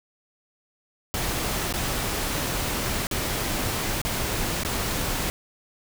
pink noise with dropouts, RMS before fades -27 dBFS, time 1.14-5.3 s, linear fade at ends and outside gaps 0 ms, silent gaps 1.725-1.739 / 3.069-3.112 / 4.016-4.05 / 4.634-4.649 s, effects none

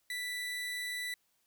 30% pulse tone, 1975.5 Hz, B6, in tune, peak -33 dBFS, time 0.1-1.14 s, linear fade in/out 2 ms, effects white hiss -75 dBFS RMS until 1.46 s

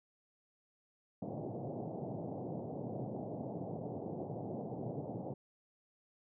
pink band-pass noise, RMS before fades -42 dBFS, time 1.22-5.34 s, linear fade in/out 5 ms, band 110 to 770 Hz, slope 48 dB/octave, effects none

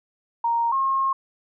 sine tone pair in turn, 932.3 / 1076 Hz, A#5 / C6, 0 / +48 cents, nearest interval major second, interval 248 cents, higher second, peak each -19 dBFS, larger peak neither, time 0.44-0.72 / 0.72-1.13 s, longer second, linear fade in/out 5 ms, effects none

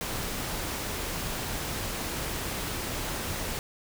pink noise, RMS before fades -33 dBFS, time 0.01-3.59 s, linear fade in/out 0 ms, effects none

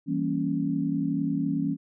sine chord, E diminished seventh, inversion none, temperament equal, 164.81 / 196 / 233.1 / 277.2 Hz, E3 / G3 / Bb3 / Db4, 0 / 0 / 0 / 0 cents, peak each -30 / -32 / -32 / -27 dBFS, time 0.06-1.77 s, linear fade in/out 50 ms, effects none

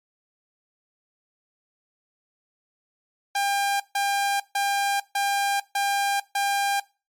sawtooth tone bursts, 800 Hz, G5, 35 cents sharp, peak -18 dBFS, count 6, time 3.35-6.8 s, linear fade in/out 5 ms, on 450 ms, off 150 ms, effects noise-tail reverb RT60 0.3 s tail -21 dB re dry + MP3 64 kbps

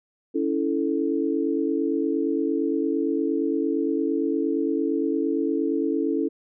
sine chord, A major, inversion first, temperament equal with one note detuned, 280.9 / 329.6 / 440 Hz, C#4 / E4 / A4, +23 / 0 / 0 cents, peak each -25 / -25 / -27 dBFS, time 0.34-6.29 s, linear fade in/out 20 ms, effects none

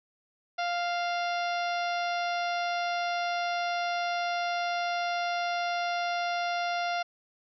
harmonic tone with a mistuned harmonic, 698.5 Hz, F5, in tune, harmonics 1 / 2 / 3 / 4 / 5 / 6 / 7 / 8, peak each -29 / -35 / -39 / -41 / -43 / -45 / -46 / -47 dBFS, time 0.58-7.03 s, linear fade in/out 10 ms, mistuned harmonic 4, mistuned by -18 cents, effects none

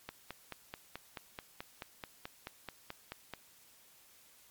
click train, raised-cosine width 0.3 ms, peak -25 dBFS, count 16, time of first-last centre 0.09-3.337 s, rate 4.62 Hz, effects white hiss -62 dBFS RMS until 4.5 s + MP3 96 kbps

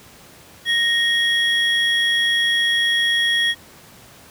triangle tone pair together, 1864.7 / 3312 Hz, A#6 / G#7, 0 / -5 cents, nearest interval minor seventh, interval 995 cents, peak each -17 dBFS, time 0.65-3.55 s, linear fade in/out 50 ms, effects pink hiss -45 dBFS RMS until 4.3 s + high-pass 80 Hz 12 dB/octave

